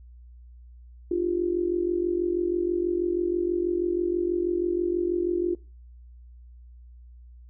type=tone with amplitude modulation; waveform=sine; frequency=350 Hz; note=F4; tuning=4 cents sharp; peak=-19 dBFS; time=1.11-5.55 s; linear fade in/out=5 ms; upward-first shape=sine; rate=46.2 Hz; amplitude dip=75%; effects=noise-tail reverb RT60 0.3 s tail -21 dB re dry + added 60 Hz sine -45 dBFS peak until 7.49 s